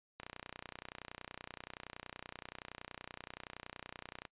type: click train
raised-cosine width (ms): 0.3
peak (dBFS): -28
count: 125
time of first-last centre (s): 0.2-4.252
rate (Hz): 30.6
effects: noise-tail reverb RT60 0.1 s tail -23 dB re dry + resampled to 8000 Hz